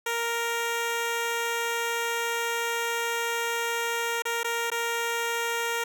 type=tone with dropouts; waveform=10% pulse; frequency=466.2 Hz; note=A#4; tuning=in tune; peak=-18 dBFS; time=0.06-5.84 s; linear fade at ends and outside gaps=5 ms; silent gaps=4.222-4.253 / 4.433-4.444 / 4.703-4.716 s; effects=none